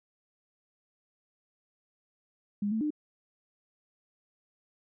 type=tone with pitch steps; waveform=sine; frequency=204.7 / 221 / 300.9 Hz; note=G#3 / A3 / D4; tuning=-25 / +8 / +42 cents; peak=-27 dBFS; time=2.62-2.905 s; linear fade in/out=5 ms; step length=95 ms; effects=none